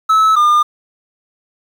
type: tone pair in turn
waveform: triangle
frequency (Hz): 1300 / 1207.4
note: E6 / D6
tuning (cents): -24 / +48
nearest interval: minor second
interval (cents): 128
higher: first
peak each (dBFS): -6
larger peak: neither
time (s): 0.09-0.36 / 0.36-0.63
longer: neither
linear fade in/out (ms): 10
effects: 7-bit